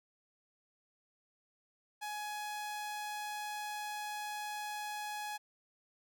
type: tone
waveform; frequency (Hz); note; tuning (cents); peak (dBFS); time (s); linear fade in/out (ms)
sawtooth; 839; G#5; +17; -35; 2.01-5.38; 20
effects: none